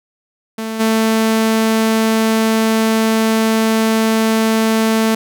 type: tone with level steps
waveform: sawtooth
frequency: 222 Hz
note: A3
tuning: 16 cents sharp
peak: -17 / -8 dBFS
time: 0.58-5.15 s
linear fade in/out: 5 ms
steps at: 0.79 s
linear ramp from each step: 20 ms
effects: none